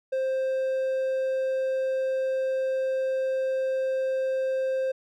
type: tone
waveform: triangle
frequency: 526 Hz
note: C5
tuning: 9 cents sharp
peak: -22 dBFS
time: 0.12-4.92 s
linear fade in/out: 10 ms
effects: none